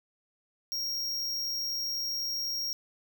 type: tone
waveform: square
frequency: 5588 Hz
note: F8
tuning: in tune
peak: -31 dBFS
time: 0.72-2.73 s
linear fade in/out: 0 ms
effects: none